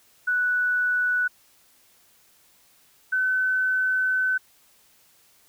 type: tone pair in turn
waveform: sine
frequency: 1480 / 1516.3 Hz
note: F#6 / F#6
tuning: 0 / +42 cents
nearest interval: unison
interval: 42 cents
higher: second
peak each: -20 dBFS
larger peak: neither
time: 0.27-1.28 / 3.12-4.38 s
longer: second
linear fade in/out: 10 ms
effects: white hiss -59 dBFS RMS until 5.48 s